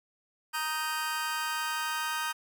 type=chord; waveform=sawtooth; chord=Eb major; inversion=second; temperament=just; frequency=933.4 / 1244.5 / 1555.6 Hz; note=Bb5 / Eb6 / G6; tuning=+2 / 0 / -14 cents; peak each=-31 dBFS; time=0.53-2.33 s; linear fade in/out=20 ms; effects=none